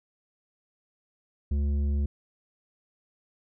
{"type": "tone with tanh clipping", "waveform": "triangle", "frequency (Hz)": 71.6, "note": "D2", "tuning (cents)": -43, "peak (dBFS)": -25, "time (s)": [1.51, 2.06], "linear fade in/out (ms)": 5, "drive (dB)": 13, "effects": []}